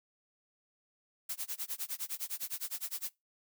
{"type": "noise with tremolo", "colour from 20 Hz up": "blue", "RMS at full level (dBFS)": -36, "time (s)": [1.29, 3.1], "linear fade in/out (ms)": 5, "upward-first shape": "sine", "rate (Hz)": 9.8, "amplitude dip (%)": 100, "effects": ["noise-tail reverb RT60 0.2 s tail -22 dB re dry"]}